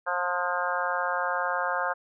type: harmonic tone with a mistuned harmonic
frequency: 178.2 Hz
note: F3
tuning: 35 cents sharp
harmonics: 3 / 4 / 5 / 6 / 7 / 8 / 9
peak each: -33 / -33 / -33 / -33 / -33 / -33 / -33 dBFS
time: 0.06-1.94 s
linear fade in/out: 20 ms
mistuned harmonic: 6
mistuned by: -32 cents
effects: none